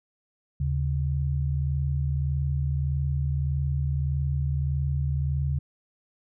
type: tone pair together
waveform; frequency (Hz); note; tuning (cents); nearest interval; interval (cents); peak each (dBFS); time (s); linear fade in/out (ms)
sine; 76.34 / 138; D#2 / C#3; -32 / -7; minor seventh; 1025; -26; 0.6-5.59; 5
effects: none